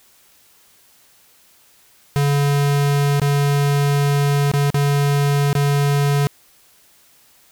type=tone with dropouts; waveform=square; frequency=142.5 Hz; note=C#3; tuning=48 cents sharp; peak=-15 dBFS; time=2.16-6.27 s; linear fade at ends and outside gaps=0 ms; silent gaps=3.198-3.217 / 4.515-4.537 / 4.703-4.744 / 5.53-5.552 s; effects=white hiss -53 dBFS RMS until 7.51 s